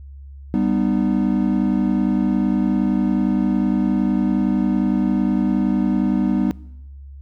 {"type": "chord", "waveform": "triangle", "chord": "G augmented", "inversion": "none", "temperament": "equal with one note detuned", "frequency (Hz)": [196, 246.9, 304.4], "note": ["G3", "B3", "D#4"], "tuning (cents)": [0, 0, -38], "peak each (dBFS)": [-18, -18, -20], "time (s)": [0.54, 6.51], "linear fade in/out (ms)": 0, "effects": ["noise-tail reverb RT60 0.9 s tail -22 dB re dry", "added 69 Hz sine -35 dBFS peak until 7.21 s"]}